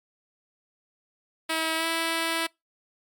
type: tone with pitch glide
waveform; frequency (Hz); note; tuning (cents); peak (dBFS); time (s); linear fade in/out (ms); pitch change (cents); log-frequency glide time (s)
5% pulse; 322 to 329; E4 to E4; -41 to -3; -14; 1.49-2.47; 10; +38; 1.76-1.86
effects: noise-tail reverb RT60 0.2 s tail -25 dB re dry + Opus 48 kbps